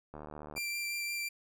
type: click train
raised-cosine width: 1 ms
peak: -31 dBFS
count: 34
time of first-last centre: 0.14-0.578 s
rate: 75.3 Hz
type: tone with vibrato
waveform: sawtooth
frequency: 2362 Hz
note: D7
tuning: 9 cents sharp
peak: -31 dBFS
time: 0.56-1.29 s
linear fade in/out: 10 ms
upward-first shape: sine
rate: 5.7 Hz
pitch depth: 10 cents each way
effects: none